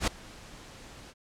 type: noise with ADSR envelope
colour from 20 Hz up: pink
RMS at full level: -24 dBFS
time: 0-1.14 s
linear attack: 76 ms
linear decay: 3 ms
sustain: -24 dB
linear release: 43 ms
effects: low-pass 8000 Hz 12 dB/octave